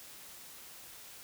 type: silence
effects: white hiss -51 dBFS RMS until 1.23 s